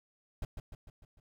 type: noise with echo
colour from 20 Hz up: brown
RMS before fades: -36 dBFS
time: 0.42-0.45 s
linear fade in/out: 2 ms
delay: 150 ms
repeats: 5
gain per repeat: -5 dB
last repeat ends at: 1.2 s
effects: none